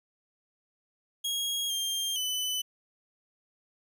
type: tone with pitch steps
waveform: sawtooth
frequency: 3286 / 3194 / 3004 Hz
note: G#7 / G7 / F#7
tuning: -19 / +32 / +26 cents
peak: -26 dBFS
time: 1.24-2.62 s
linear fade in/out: 10 ms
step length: 460 ms
effects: none